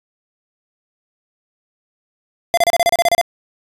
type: tone bursts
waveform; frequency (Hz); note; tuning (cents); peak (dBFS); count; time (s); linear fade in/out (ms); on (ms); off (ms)
square; 688; F5; -26; -11; 11; 2.54-3.213; 0; 33; 31
effects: resampled to 32000 Hz

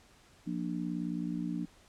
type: harmonic tone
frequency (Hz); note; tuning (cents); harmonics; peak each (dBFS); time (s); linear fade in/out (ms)
59; A#1; +22; 3 / 4 / 5; -36 / -38 / -37; 0.46-1.66; 20
effects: pink hiss -61 dBFS RMS until 1.88 s + low-pass 9000 Hz 12 dB/octave

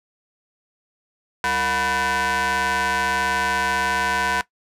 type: ring-modulated tone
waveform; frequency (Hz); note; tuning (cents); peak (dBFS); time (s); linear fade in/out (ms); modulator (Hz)
sawtooth; 264.3; C4; +18; -13; 1.44-4.41; 0; 1250
effects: noise-tail reverb RT60 0.1 s tail -17 dB re dry + low-pass 11000 Hz 12 dB/octave

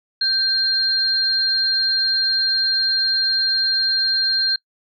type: tone pair together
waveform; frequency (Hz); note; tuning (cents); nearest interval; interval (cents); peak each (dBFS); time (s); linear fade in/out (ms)
sine; 1568 / 4196; G6 / C8; 0 / +4; octave + perfect fourth; 1704; -26 / -16; 0.21-4.56; 5
effects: noise-tail reverb RT60 0.1 s tail -23 dB re dry

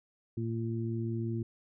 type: harmonic tone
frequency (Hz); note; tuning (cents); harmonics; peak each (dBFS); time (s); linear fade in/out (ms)
114.3; A#2; -34; 1 / 2 / 3; -33 / -37 / -38; 0.37-1.43; 5
effects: none

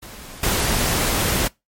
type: noise with level steps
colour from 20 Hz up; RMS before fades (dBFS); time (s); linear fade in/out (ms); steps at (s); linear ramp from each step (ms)
pink; -38 / -20; 0.02-1.48; 10; 0.43; 2
effects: noise-tail reverb RT60 0.2 s tail -23 dB re dry + MP3 64 kbps

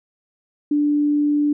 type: tone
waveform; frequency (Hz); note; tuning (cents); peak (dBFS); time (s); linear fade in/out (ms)
sine; 293.7; D4; 0; -15; 0.71-1.53; 5
effects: none

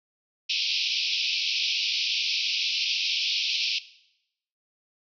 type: band-pass noise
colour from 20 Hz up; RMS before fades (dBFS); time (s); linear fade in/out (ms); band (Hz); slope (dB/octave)
pink; -27; 0.49-3.79; 10; 2400 to 5500; 96
effects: noise-tail reverb RT60 0.8 s tail -17 dB re dry

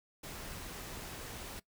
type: noise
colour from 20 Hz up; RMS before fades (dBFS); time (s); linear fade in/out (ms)
pink; -45; 0.23-1.6; 10
effects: noise-tail reverb RT60 0.1 s tail -20 dB re dry

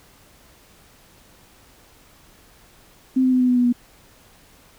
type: tone with pitch steps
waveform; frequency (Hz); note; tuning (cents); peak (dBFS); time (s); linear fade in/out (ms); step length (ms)
sine; 260 / 257 / 254.1 / 251.1 / 248.3 / 245.4 / 242.6; C4 / C4 / B3 / B3 / B3 / B3 / B3; -11 / -31 / +49 / +29 / +9 / -11 / -31; -14; 3.16-3.727; 10; 81
effects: pink hiss -52 dBFS RMS until 4.78 s

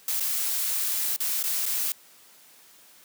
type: noise with dropouts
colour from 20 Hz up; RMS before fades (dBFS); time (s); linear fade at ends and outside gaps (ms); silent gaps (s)
blue; -27; 0.08-1.92; 2; 0.199-0.205 / 1.163-1.203 / 1.428-1.438 / 1.657-1.662
effects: white hiss -54 dBFS RMS until 3.04 s + high-pass 150 Hz 12 dB/octave

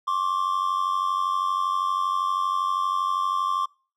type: tone pair together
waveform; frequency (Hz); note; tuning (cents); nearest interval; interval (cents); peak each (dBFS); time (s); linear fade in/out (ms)
triangle; 1066 / 1158.6; C6 / D6; +32 / -24; minor second; 144; -23; 0.07-3.66; 10
effects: noise-tail reverb RT60 0.4 s tail -26 dB re dry

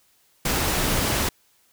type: noise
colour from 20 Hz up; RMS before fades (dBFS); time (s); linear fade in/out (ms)
pink; -23; 0.45-1.29; 5
effects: white hiss -62 dBFS RMS until 1.72 s

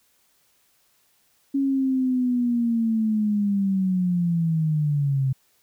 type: linear sweep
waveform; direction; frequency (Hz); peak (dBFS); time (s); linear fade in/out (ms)
sine; down; 277.2 to 130.81; -19; 1.54-5.33; 10
effects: white hiss -64 dBFS RMS until 5.62 s

